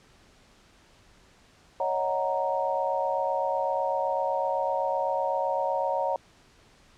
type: chord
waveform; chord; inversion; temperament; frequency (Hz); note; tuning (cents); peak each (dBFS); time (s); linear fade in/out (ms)
sine; D# minor seventh; third; equal; 554.4 / 622.3 / 740 / 932.3; C#5 / D#5 / F#5 / A#5; 0 / 0 / 0 / 0; -29 / -32 / -31 / -29; 1.8-6.16; 2
effects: pink hiss -58 dBFS RMS until 6.97 s + low-pass 7000 Hz 12 dB/octave